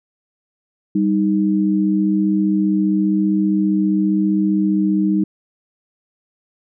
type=tone pair together; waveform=sine; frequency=195.98 / 311.1 Hz; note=G3 / D#4; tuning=0 / 0 cents; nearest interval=minor sixth; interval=800 cents; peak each=-16 / -17 dBFS; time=0.95-5.24 s; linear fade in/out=5 ms; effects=none